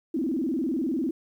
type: tone with vibrato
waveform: sine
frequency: 286.4 Hz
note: D4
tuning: 43 cents flat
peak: -24 dBFS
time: 0.14-1.11 s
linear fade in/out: 5 ms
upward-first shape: square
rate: 20 Hz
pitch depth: 230 cents each way
effects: 10-bit